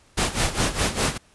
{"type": "noise with tremolo", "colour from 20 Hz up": "pink", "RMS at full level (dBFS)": -20, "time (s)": [0.17, 1.18], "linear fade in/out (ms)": 10, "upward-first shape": "sine", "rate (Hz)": 4.9, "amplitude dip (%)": 80, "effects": ["pink hiss -57 dBFS RMS until 1.34 s", "resampled to 24000 Hz"]}